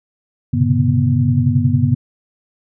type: tone cluster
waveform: sine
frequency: 98.9 / 120.3 / 131.8 / 142.4 / 242.3 Hz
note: G2 / B2 / C3 / C#3 / B3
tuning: +16 / -45 / +13 / +47 / -33 cents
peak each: -18 dBFS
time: 0.53-1.95 s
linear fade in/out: 10 ms
effects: none